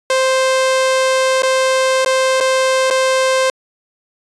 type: tone with dropouts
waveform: sawtooth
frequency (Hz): 523.3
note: C5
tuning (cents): 0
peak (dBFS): -8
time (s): 0.1-3.5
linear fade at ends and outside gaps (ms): 2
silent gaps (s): 1.422-1.432 / 2.048-2.06 / 2.403-2.408 / 2.902-2.908
effects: resampled to 22050 Hz